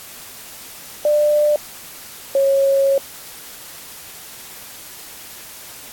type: tone pair in turn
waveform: sine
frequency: 595 / 548.3 Hz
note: D5 / C#5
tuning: +22 / -19 cents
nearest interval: minor second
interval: 141 cents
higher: first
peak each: -12 dBFS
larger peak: neither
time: 1.05-1.56 / 2.35-2.98 s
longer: second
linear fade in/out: 2 ms
effects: white hiss -37 dBFS RMS until 5.92 s + AAC 64 kbps